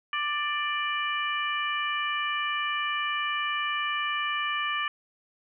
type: harmonic tone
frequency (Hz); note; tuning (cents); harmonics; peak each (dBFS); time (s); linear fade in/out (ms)
590; D5; +8; 2 / 3 / 4 / 5; -30 / -32 / -33 / -34; 0.13-4.88; 2
effects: none